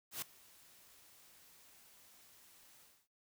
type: noise with ADSR envelope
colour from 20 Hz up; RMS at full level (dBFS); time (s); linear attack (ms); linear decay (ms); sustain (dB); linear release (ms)
white; -40; 0.11-3.08; 110; 4; -23; 260
effects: noise-tail reverb RT60 0.2 s tail -19 dB re dry